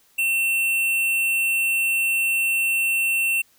sine tone with hard clipping, 2700 Hz, E7, 41 cents sharp, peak -20 dBFS, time 0.18-3.42 s, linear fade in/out 10 ms, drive 14 dB, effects white hiss -59 dBFS RMS until 3.58 s

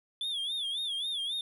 triangle tone with vibrato, 3441 Hz, A7, 39 cents flat, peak -30 dBFS, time 0.21-1.41 s, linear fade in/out 2 ms, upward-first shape sine, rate 3.7 Hz, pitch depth 130 cents each way, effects none

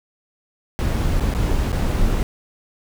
brown noise with dropouts, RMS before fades -19 dBFS, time 0.79-2.23 s, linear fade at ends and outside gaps 0 ms, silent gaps 0.962-0.966 / 1.199-1.206 / 1.339-1.349 / 1.719-1.728 s, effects none

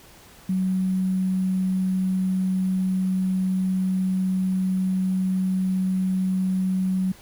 sine tone with sample-and-hold, 187.1 Hz, F#3, 20 cents sharp, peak -20 dBFS, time 0.49-7.12 s, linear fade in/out 5 ms, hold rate 11025 Hz, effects pink hiss -49 dBFS RMS until 7.21 s

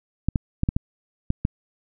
clicks, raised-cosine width 5 ms, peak -8 dBFS, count 7, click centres 0.286 / 0.358 / 0.634 / 0.689 / 0.765 / 1.304 / 1.451 s, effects none

